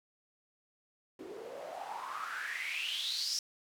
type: noise with band-pass filter sweep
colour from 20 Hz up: white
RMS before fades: -39 dBFS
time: 1.19-3.39 s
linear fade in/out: 2 ms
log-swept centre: 340 to 5600 Hz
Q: 8
effects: none